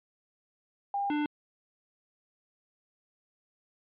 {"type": "tone pair in turn", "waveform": ["sine", "square"], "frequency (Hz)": [802, 297], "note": ["G5", "D4"], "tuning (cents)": [39, 20], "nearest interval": "octave + perfect fourth", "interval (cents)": 1719, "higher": "first", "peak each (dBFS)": -28, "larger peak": "neither", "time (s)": [[0.94, 1.1], [1.1, 1.26]], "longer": "neither", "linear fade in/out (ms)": 2, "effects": ["resampled to 8000 Hz"]}